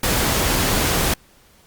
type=noise; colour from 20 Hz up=pink; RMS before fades=-19 dBFS; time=0.03-1.14 s; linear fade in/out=5 ms; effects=pink hiss -53 dBFS RMS until 1.66 s + Opus 48 kbps